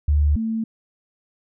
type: tone pair in turn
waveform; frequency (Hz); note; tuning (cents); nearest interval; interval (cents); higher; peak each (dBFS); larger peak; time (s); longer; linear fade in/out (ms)
sine; 73.7 / 223.5; D2 / A3; +7 / +27; octave + perfect fifth; 1920; second; -14 / -21; first; 0.08-0.36 / 0.36-0.64; neither; 5
effects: none